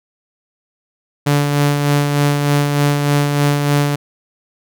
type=tone with tremolo; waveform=sawtooth; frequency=144.5 Hz; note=D3; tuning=28 cents flat; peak=-7 dBFS; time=1.26-3.96 s; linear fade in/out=10 ms; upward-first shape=sine; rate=3.3 Hz; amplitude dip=40%; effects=none